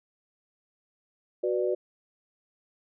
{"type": "chord", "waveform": "sine", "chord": "B minor", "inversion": "second", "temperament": "just", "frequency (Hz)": [370.4, 493.9, 592.7], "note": ["F#4", "B4", "D5"], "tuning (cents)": [2, 0, 16], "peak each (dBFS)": [-27, -30, -30], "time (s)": [1.43, 1.75], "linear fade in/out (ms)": 10, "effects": []}